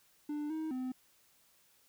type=tone with pitch steps; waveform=triangle; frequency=296.4 / 315.8 / 256.1 Hz; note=D4 / D#4 / C4; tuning=+16 / +26 / -37 cents; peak=-33 dBFS; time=0.29-0.92 s; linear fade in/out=5 ms; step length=210 ms; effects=white hiss -68 dBFS RMS until 1.88 s